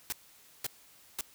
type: noise bursts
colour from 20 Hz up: white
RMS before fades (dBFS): -34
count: 3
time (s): 0.1-1.209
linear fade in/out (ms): 0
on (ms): 23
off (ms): 520
effects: white hiss -59 dBFS RMS until 1.34 s

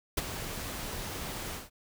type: noise with ADSR envelope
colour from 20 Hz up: pink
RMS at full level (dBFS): -27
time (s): 0.17-1.7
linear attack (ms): 9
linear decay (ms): 24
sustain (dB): -11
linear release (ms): 170
effects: none

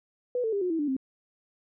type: tone with pitch steps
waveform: sine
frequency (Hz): 493.9 / 445.1 / 401.2 / 361.6 / 325.9 / 293.7 / 264.7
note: B4 / A4 / G4 / F#4 / E4 / D4 / C4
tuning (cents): 0 / +20 / +40 / -40 / -20 / 0 / +20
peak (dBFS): -25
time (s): 0.35-0.966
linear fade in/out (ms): 2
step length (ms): 88
effects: none

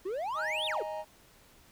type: exponential two-way sweep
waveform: triangle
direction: up then down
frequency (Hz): 349.2 to 3801 to 349.2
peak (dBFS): -30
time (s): 0.05-0.83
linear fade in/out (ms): 10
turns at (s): 0.66
type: chord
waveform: triangle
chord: D# suspended fourth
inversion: none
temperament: just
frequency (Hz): 622.3 / 829.7 / 933.4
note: D#5 / G#5 / A#5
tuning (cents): 0 / -2 / +2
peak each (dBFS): -35 / -39 / -40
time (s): 0.34-1.05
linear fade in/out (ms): 50
effects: pink hiss -60 dBFS RMS until 1.71 s

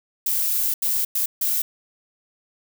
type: noise bursts at uneven times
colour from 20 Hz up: violet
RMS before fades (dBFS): -22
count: 4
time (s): 0.26-0.74 / 0.82-1.05 / 1.15-1.26 / 1.41-1.62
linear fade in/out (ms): 5
effects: none

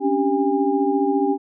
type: tone cluster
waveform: sine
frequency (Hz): 271.5 / 286.1 / 391.1 / 810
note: C#4 / D4 / G4 / G#5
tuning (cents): -36 / -45 / -4 / -43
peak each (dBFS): -24 / -21 / -21 / -24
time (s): 0-1.38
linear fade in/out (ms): 50
effects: none

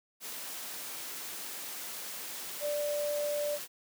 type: tone in noise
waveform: sine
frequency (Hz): 587.3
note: D5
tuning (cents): 0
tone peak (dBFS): -30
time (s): 2.6-3.59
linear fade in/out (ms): 50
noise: white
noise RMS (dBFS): -41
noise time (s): 0.2-3.68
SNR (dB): +8
effects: high-pass 200 Hz 12 dB/octave

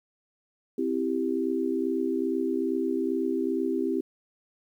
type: chord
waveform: sine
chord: C major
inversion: none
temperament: equal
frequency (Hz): 261.6 / 329.6 / 392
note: C4 / E4 / G4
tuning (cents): 0 / 0 / 0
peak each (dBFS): -29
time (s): 0.78-4.01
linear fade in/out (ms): 5
effects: 10-bit

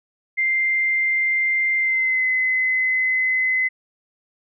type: tone with pitch glide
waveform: sine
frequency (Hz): 2093 to 2037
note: C7 to C7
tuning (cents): 0 to -47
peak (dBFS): -17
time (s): 0.37-3.69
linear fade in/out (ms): 20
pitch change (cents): -47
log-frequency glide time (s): 1.78-2.26
effects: none

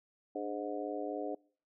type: harmonic tone with a mistuned harmonic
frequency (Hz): 103.83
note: G#2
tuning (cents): 0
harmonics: 3 / 4 / 5 / 6 / 7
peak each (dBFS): -40 / -41 / -42 / -43 / -43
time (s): 0.35-1.35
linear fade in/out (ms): 5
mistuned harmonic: 3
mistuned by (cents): -78
effects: noise-tail reverb RT60 0.5 s tail -26 dB re dry

